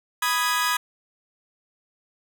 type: chord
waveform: sawtooth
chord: G# minor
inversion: first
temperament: equal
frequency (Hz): 987.8 / 1244.5 / 1661.2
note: B5 / D#6 / G#6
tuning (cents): 0 / 0 / 0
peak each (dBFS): -22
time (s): 0.22-0.77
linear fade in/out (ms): 5
effects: none